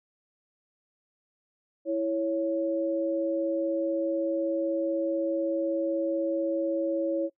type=tone pair together; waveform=sine; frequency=329.6 / 554.4 Hz; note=E4 / C#5; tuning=0 / 0 cents; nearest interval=major sixth; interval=900 cents; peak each=-28 / -27 dBFS; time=1.85-7.3 s; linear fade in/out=50 ms; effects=noise-tail reverb RT60 0.1 s tail -20 dB re dry